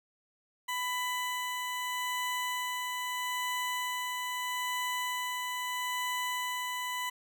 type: tone with tremolo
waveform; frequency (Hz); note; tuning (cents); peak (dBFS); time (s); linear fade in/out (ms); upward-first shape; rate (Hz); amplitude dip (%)
20% pulse; 996; B5; +14; -26; 0.68-7.1; 10; sine; 0.78; 25
effects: none